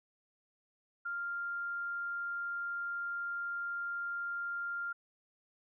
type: tone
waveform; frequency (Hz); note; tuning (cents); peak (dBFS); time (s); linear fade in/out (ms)
sine; 1396; F6; -1; -35; 1.05-4.93; 10
effects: none